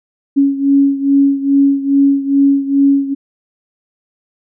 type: beating tone pair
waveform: sine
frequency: 277.2 / 279.6 Hz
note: C#4 / C#4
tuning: 0 / +15 cents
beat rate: 2.4 Hz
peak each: -10 / -14 dBFS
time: 0.36-3.15 s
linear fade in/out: 20 ms
effects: none